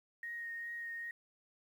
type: tone with vibrato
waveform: sine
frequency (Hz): 1865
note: A#6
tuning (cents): 0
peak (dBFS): -40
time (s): 0.23-1.11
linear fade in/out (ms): 2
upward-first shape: triangle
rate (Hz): 2.5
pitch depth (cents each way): 14
effects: 11-bit